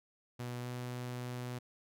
sawtooth tone with pitch glide, 122.3 to 123.65 Hz, B2 to B2, -16 to +3 cents, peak -35 dBFS, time 0.39-1.59 s, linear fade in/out 10 ms, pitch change +19 cents, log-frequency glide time 0.6-0.67 s, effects none

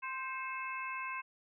harmonic tone with a mistuned harmonic, 523.3 Hz, C5, in tune, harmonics 2 / 3 / 4 / 5, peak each -40 / -45 / -45 / -43 dBFS, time 0.02-1.22 s, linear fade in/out 20 ms, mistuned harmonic 4, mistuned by +51 cents, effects none

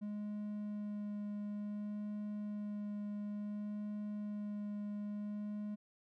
triangle tone with vibrato, 207.7 Hz, G#3, in tune, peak -37 dBFS, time 0.01-5.76 s, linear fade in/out 20 ms, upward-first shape sine, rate 0.57 Hz, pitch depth 9 cents each way, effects none

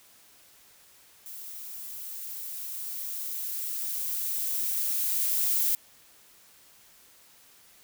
violet noise with level ramp, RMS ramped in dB -42 to -25 dBFS, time 1.26-5.75 s, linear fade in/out 0 ms, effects white hiss -57 dBFS RMS until 7.83 s

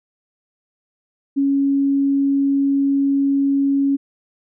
sine tone, 277.2 Hz, C#4, in tune, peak -14 dBFS, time 1.36-3.97 s, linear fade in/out 20 ms, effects none

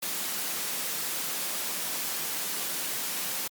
white high-pass noise, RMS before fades -32 dBFS, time 0.02-3.48 s, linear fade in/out 10 ms, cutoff 140 Hz, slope 48 dB/octave, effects Opus 48 kbps

